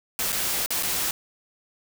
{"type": "noise with dropouts", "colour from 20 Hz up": "white", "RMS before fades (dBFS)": -26, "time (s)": [0.19, 1.11], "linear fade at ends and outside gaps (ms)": 1, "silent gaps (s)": [[0.321, 0.327], [0.661, 0.705], [0.826, 0.832]], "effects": []}